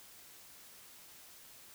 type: silence
effects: white hiss -56 dBFS RMS until 1.74 s